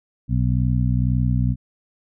harmonic tone, 62 Hz, B1, 7 cents sharp, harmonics 1 / 2 / 3 / 4, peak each -22 / -19 / -25 / -27 dBFS, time 0.28-1.56 s, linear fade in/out 50 ms, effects none

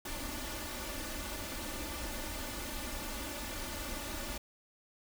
pink noise with comb filter, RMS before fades -40 dBFS, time 0.05-4.38 s, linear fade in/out 5 ms, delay 3.4 ms, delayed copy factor +0.85, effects none

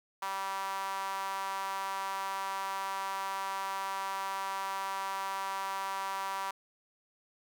sawtooth tone with high-pass filter, 194 Hz, G3, 18 cents flat, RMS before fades -36 dBFS, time 0.22-6.51 s, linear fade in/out 5 ms, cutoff 990 Hz, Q 4.1, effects none

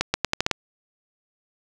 accelerating click train, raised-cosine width 0.2 ms, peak -3 dBFS, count 7, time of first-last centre 0.01-0.513 s, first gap 130 ms, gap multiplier 0.82, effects none

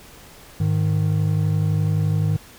triangle tone pair together, 103.2 / 155 Hz, G#2 / D#3, -10 / -6 cents, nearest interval perfect fifth, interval 704 cents, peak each -18 dBFS, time 0.6-2.37 s, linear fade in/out 5 ms, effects pink hiss -45 dBFS RMS until 2.58 s

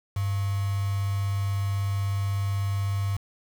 sine tone with quantisation, 99.1 Hz, G2, 19 cents sharp, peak -24 dBFS, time 0.16-3.17 s, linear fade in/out 5 ms, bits 6, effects none

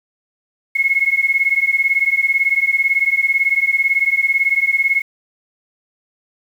sine beating tone pair, 2167 / 2185 Hz, C#7 / C#7, -40 / -26 cents, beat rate 18 Hz, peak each -16 dBFS, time 0.75-5.02 s, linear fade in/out 10 ms, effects 7-bit

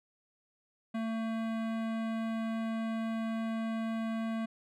sine tone with hard clipping, 224.7 Hz, A3, 37 cents sharp, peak -34 dBFS, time 0.94-4.46 s, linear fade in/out 10 ms, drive 18 dB, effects none

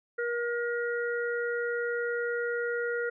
harmonic tone, 475.3 Hz, A#4, 34 cents sharp, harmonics 1 / 3 / 4, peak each -30 / -33 / -39 dBFS, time 0.18-3.1 s, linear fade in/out 10 ms, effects none

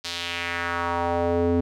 square tone with band-pass filter sweep, 86 Hz, F2, 26 cents flat, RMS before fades -25 dBFS, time 0.04-1.61 s, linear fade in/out 10 ms, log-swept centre 4500 to 320 Hz, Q 2, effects none

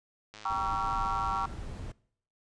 click train, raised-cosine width 0.2 ms, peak -29 dBFS, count 120, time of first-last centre 0.34-1.452 s, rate 107 Hz
sine chord, G diminished seventh, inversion none, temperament just, 784 / 940.8 / 1128.9 / 1354.7 Hz, G5 / Bb5 / Db6 / Fb6, 0 / +16 / +31 / +47 cents, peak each -35 / -34 / -33 / -34 dBFS, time 0.45-1.46 s, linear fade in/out 5 ms
brown noise, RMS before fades -39 dBFS, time 0.5-1.92 s, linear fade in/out 5 ms
effects noise-tail reverb RT60 0.6 s tail -22 dB re dry + resampled to 22050 Hz

